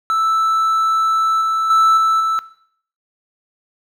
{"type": "tone with level steps", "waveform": "triangle", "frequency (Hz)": 1318.5, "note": "E6", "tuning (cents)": 0, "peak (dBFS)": [-12, -14, -8, -11, -14], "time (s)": [0.1, 2.39], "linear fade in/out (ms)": 0, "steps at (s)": [1.41, 1.7, 1.97, 2.2], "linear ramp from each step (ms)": 5, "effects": ["noise-tail reverb RT60 0.6 s tail -17 dB re dry"]}